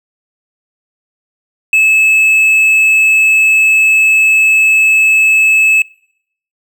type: tone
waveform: triangle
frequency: 2600 Hz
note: E7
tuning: 24 cents flat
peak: -4 dBFS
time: 1.73-5.82 s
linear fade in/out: 2 ms
effects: noise-tail reverb RT60 0.7 s tail -24 dB re dry